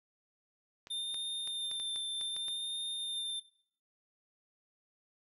clicks, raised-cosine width 0.2 ms, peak -31 dBFS, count 9, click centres 0.871 / 1.144 / 1.475 / 1.714 / 1.799 / 1.96 / 2.212 / 2.365 / 2.483 s
square tone with vibrato, 3602 Hz, A7, 40 cents sharp, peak -36 dBFS, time 0.9-3.4 s, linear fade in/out 10 ms, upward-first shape sine, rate 0.65 Hz, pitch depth 18 cents each way
effects noise-tail reverb RT60 0.6 s tail -18 dB re dry + resampled to 32000 Hz

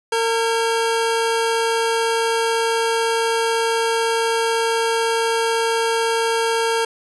25% pulse tone pair together, 456 / 1625 Hz, A#4 / G#6, -38 / -38 cents, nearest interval octave + minor seventh, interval 2200 cents, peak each -14 / -22 dBFS, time 0.12-6.85 s, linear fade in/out 5 ms, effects resampled to 24000 Hz + 7-bit

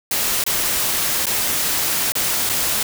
white noise with dropouts, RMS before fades -20 dBFS, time 0.11-2.83 s, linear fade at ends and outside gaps 2 ms, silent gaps 0.439-0.464 / 1.257-1.267 / 2.121-2.153 / 2.492-2.496 s, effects none

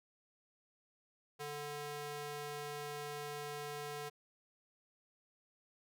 square tone with high-pass filter, 146.83 Hz, D3, in tune, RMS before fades -44 dBFS, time 1.39-4.1 s, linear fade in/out 20 ms, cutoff 390 Hz, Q 0.83, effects none

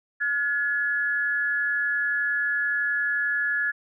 sine tone pair together, 1432.5 / 1701 Hz, F6 / G#6, +44 / +41 cents, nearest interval minor third, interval 297 cents, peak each -29 / -23 dBFS, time 0.2-3.72 s, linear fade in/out 20 ms, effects none

